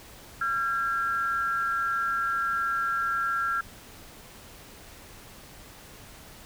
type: tone pair together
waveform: sine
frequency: 1366.5 / 1625 Hz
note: F6 / G#6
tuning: -38 / -38 cents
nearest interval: minor third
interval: 300 cents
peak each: -26 / -30 dBFS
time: 0.41-3.61 s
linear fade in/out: 5 ms
effects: pink hiss -48 dBFS RMS until 6.45 s